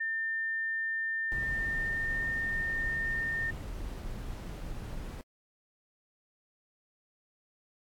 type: tone with pitch glide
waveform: sine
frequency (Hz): 1800 to 1818.8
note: A6 to A#6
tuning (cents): +39 to -43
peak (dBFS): -30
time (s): 0-3.51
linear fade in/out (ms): 10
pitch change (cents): +18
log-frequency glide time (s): 1.27-2.25
type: noise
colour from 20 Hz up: brown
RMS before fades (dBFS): -39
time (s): 1.32-5.21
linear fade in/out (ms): 0
effects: AAC 64 kbps